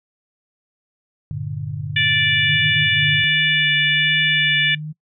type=chord; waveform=sine; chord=G minor; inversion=none; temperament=equal; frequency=98 / 116.54 / 146.83 Hz; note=G2 / Bb2 / D3; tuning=0 / 0 / 0 cents; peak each=-30 / -30 / -26 dBFS; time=1.31-3.24 s; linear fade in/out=0 ms
type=harmonic tone; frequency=585 Hz; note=D5; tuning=7 cents flat; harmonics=3 / 4 / 5 / 6; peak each=-19 / -20 / -21 / -22 dBFS; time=1.96-4.75 s; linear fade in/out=5 ms
type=tone with vibrato; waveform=sine; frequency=151.8 Hz; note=D#3; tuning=42 cents flat; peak=-26 dBFS; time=2.47-4.93 s; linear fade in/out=20 ms; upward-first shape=sine; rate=1.3 Hz; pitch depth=32 cents each way
effects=noise-tail reverb RT60 0.1 s tail -23 dB re dry